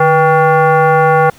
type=tone with frequency modulation; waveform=sine; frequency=151.3 Hz; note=D#3; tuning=48 cents flat; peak=-6 dBFS; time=0-1.3 s; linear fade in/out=5 ms; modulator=638 Hz; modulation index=1.8; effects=pink hiss -42 dBFS RMS until 1.38 s